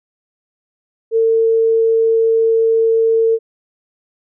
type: tone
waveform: sine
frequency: 451.4 Hz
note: A4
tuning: 44 cents sharp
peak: -10 dBFS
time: 1.11-3.39 s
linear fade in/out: 50 ms
effects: none